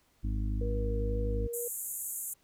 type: harmonic tone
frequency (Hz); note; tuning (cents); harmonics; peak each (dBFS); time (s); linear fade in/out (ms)
51.91; G#1; 0; 1 / 2 / 4 / 5 / 6; -30 / -36 / -42 / -44 / -46; 0.23-1.48; 20
type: tone with vibrato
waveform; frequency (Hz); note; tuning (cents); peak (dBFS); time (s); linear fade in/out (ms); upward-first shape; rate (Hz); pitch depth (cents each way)
sine; 474.8; A#4; +32; -35; 0.61-1.68; 5; sine; 2.1; 17
type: band-pass noise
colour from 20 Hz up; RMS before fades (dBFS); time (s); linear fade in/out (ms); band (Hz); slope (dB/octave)
white; -38; 1.53-2.34; 10; 6800 to 14000; 96
effects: pink hiss -69 dBFS RMS until 2.43 s